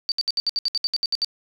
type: tone bursts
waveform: sine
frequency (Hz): 4616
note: D8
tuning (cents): -31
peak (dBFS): -19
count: 13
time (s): 0.09-1.246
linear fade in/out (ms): 0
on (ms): 28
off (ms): 66
effects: none